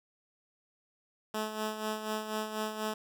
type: tone with tremolo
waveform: 10% pulse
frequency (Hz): 215.8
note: A3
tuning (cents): -33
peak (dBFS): -23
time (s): 1.34-2.94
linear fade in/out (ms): 5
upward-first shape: sine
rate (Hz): 4.1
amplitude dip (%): 60
effects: none